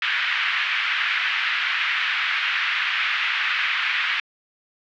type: band-pass noise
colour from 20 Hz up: white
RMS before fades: -23 dBFS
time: 0.02-4.2 s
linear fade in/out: 2 ms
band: 1400 to 2800 Hz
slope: 24 dB/octave
effects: low-pass 5000 Hz 12 dB/octave